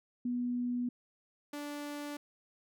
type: tone pair in turn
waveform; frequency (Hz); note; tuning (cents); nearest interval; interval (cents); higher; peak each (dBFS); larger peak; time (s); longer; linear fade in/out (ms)
sine / sawtooth; 244.7 / 291.6; B3 / D4; -16 / -12; minor third; 304; second; -31 / -35; first; 0.25-0.89 / 1.53-2.17; neither; 5
effects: none